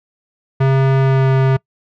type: tone with pitch glide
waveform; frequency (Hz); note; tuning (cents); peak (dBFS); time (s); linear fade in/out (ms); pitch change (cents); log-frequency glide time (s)
square; 134.3 to 133.14; C3 to C3; +46 to +31; -11; 0.6-1.57; 10; -15; 1-1.29
effects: noise-tail reverb RT60 0.1 s tail -24 dB re dry + low-pass 2000 Hz 12 dB/octave